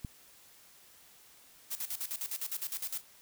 click, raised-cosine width 5 ms, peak -25 dBFS, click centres 0.048 s
blue noise with tremolo, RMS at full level -36 dBFS, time 1.7-3.02 s, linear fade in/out 20 ms, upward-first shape square, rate 9.8 Hz, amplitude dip 80%
effects white hiss -59 dBFS RMS until 3.21 s

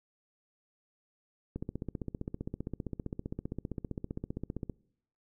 click train, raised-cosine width 3 ms, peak -23 dBFS, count 49, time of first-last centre 1.56-4.697 s, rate 15.3 Hz, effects noise-tail reverb RT60 0.7 s tail -24 dB re dry

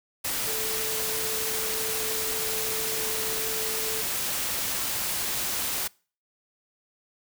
sine tone in noise, 440 Hz, A4, in tune, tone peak -35 dBFS, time 0.47-4.02 s, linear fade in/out 10 ms, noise white, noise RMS -29 dBFS, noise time 0.24-5.88 s, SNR -9 dB, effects noise-tail reverb RT60 0.4 s tail -25 dB re dry

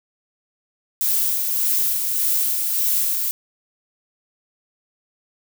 violet noise with tremolo, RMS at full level -19 dBFS, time 1.01-3.31 s, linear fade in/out 0 ms, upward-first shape sine, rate 1.7 Hz, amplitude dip 35%, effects none

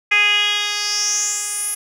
10% pulse tone with band-pass filter sweep, 413.5 Hz, G#4, 8 cents flat, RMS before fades -19 dBFS, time 0.11-1.75 s, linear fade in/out 10 ms, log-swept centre 2300 to 11000 Hz, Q 5.2, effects none

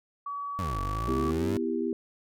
sine tone with pitch glide, 1138 to 1145.3 Hz, C#6 to D6, +45 to -44 cents, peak -32 dBFS, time 0.26-1.31 s, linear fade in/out 5 ms, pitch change +11 cents, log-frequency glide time 0.62-1.13 s
25% pulse exponential two-way sweep, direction down then up, 101.3 to 45.63 to 101.3 Hz, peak -27 dBFS, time 0.59-1.57 s, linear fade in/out 0 ms, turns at 0.8 s
sine chord, E minor, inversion second, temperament just, 247.2 / 329.6 / 395.6 Hz, B3 / E4 / G4, +2 / 0 / +16 cents, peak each -31 dBFS, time 1.08-1.93 s, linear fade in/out 2 ms
effects none

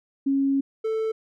sine / triangle tone pair in turn, 274.2 / 441.7 Hz, C#4 / A4, -19 / +7 cents, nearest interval minor sixth, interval 826 cents, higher second, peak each -19 / -21 dBFS, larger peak first, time 0.26-0.61 / 0.84-1.12 s, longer first, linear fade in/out 10 ms, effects none

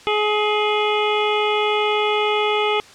harmonic tone with a mistuned harmonic, 421.8 Hz, G#4, 27 cents sharp, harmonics 1 / 2 / 3 / 5 / 6 / 7 / 8, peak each -20 / -23 / -25 / -27 / -28 / -28 / -29 dBFS, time 0.07-2.8 s, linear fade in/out 0 ms, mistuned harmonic 6, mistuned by -35 cents, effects white hiss -44 dBFS RMS until 2.94 s + low-pass 6000 Hz 12 dB/octave

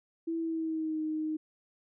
sine tone with pitch glide, 329.6 to 311.1 Hz, E4 to D#4, 0 to 0 cents, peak -30 dBFS, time 0.27-1.37 s, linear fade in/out 10 ms, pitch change -100 cents, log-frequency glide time 0.38-1.01 s, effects none

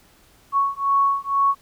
sine beating tone pair, 1108.7 / 1110.8 Hz, C#6 / C#6, 0 / +3 cents, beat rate 2.1 Hz, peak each -20 dBFS, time 0.52-1.55 s, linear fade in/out 50 ms, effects pink hiss -55 dBFS RMS until 1.61 s

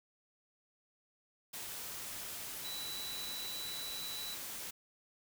sine tone in noise, 3951 Hz, B7, in tune, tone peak -42 dBFS, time 2.64-4.35 s, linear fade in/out 10 ms, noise white, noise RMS -44 dBFS, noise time 1.53-4.71 s, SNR -1 dB, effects none

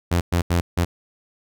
sawtooth tone bursts at uneven times, 86.6 Hz, F2, 14 cents flat, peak -13 dBFS, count 4, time 0.11-0.21 / 0.32-0.42 / 0.5-0.61 / 0.77-0.85 s, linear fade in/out 10 ms, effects none

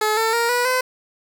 15% pulse tone with pitch steps, 428.7 / 447.7 / 467.5 / 488.2 / 509.8 Hz, A4 / A4 / A#4 / B4 / C5, -45 / +30 / +5 / -20 / -45 cents, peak -11 dBFS, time 0.01-0.81 s, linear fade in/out 5 ms, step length 160 ms, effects none

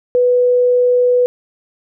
sine tone, 493.9 Hz, B4, in tune, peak -9 dBFS, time 0.15-1.26 s, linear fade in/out 0 ms, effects none

